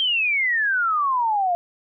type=exponential sweep; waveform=sine; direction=down; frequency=3200 to 685 Hz; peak=-18 dBFS; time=0-1.55 s; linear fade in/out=0 ms; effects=none